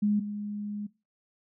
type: tone pair in turn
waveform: sine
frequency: 207.7 / 207 Hz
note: G#3 / G#3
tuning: 0 / -5 cents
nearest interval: unison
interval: 5 cents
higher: first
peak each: -22 / -32 dBFS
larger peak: first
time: 0.02-0.2 / 0.2-0.87 s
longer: second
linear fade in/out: 10 ms
effects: noise-tail reverb RT60 0.3 s tail -21 dB re dry